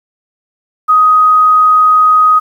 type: tone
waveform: sine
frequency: 1253 Hz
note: D#6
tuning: 12 cents sharp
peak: -4 dBFS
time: 0.88-2.4 s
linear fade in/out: 20 ms
effects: 7-bit